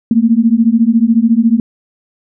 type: beating tone pair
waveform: sine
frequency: 222 / 236 Hz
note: A3 / A#3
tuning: +16 / +22 cents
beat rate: 14 Hz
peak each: -10 dBFS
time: 0.11-1.6 s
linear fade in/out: 2 ms
effects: none